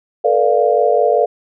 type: chord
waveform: sine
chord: B half-diminished seventh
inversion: third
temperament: equal with one note detuned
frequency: 440 / 485.1 / 587.3 / 698.5 Hz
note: A4 / B4 / D5 / F5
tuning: 0 / -31 / 0 / 0 cents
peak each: -16 dBFS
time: 0.24-1.26 s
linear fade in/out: 10 ms
effects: none